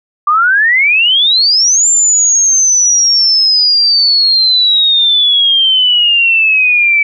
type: exponential two-way sweep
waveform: sine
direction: up then down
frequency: 1166 to 7320 to 2298 Hz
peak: -6 dBFS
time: 0.27-7.03 s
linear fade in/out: 5 ms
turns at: 1.88 s
effects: none